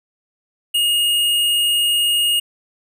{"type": "tone", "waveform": "square", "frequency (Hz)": 2858, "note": "F7", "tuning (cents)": 39, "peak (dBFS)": -15, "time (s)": [0.74, 2.4], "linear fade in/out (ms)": 10, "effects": []}